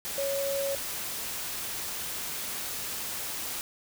sine tone in noise, 554.4 Hz, C#5, in tune, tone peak -28 dBFS, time 0.18-0.75 s, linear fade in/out 0 ms, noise white, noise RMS -35 dBFS, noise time 0.05-3.61 s, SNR +4 dB, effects none

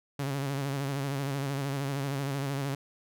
sawtooth tone with vibrato, 138.59 Hz, C#3, in tune, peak -26 dBFS, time 0.19-2.75 s, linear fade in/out 5 ms, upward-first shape sine, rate 13 Hz, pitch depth 57 cents each way, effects none

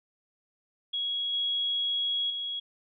sine tone with level steps, 3322 Hz, G#7, in tune, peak -28 / -26 / -31 dBFS, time 0.93-2.6 s, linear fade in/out 10 ms, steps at 1.33 / 2.3 s, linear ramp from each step 2 ms, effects none

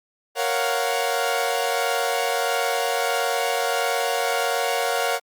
sawtooth chord, Gb major seventh, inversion first, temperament equal, 466.2 / 554.4 / 698.5 / 740 Hz, Bb4 / Db5 / F5 / Gb5, 0 / 0 / 0 / 0 cents, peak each -23 dBFS, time 0.35-5.2 s, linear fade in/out 50 ms, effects Opus 48 kbps

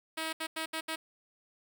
5% pulse tone bursts at uneven times, 320 Hz, D#4, 49 cents sharp, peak -22 dBFS, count 5, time 0.17-0.33 / 0.4-0.47 / 0.56-0.66 / 0.73-0.81 / 0.88-0.96 s, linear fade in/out 10 ms, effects none

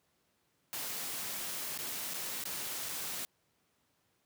white noise with dropouts, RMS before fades -39 dBFS, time 0.73-3.25 s, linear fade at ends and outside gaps 0 ms, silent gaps 1.776-1.788 / 2.137-2.142 / 2.439-2.454 / 2.887-2.891 s, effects pink hiss -75 dBFS RMS until 4.25 s + high-pass 100 Hz 12 dB/octave

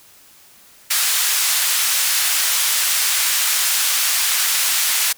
white band-pass noise, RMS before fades -18 dBFS, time 0.9-5.13 s, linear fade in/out 10 ms, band 1300 to 13000 Hz, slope 12 dB/octave, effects white hiss -48 dBFS RMS until 5.17 s

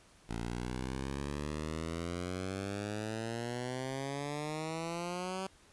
10% pulse exponential sweep, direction up, 56.2 to 192.3 Hz, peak -28 dBFS, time 0.29-5.47 s, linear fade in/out 5 ms, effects pink hiss -62 dBFS RMS until 5.72 s + resampled to 24000 Hz

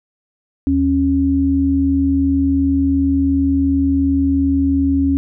sine tone pair together, 77.19 / 274.3 Hz, D#2 / C#4, -13 / -18 cents, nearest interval octave + minor seventh, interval 2195 cents, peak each -19 / -13 dBFS, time 0.67-5.17 s, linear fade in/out 0 ms, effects none

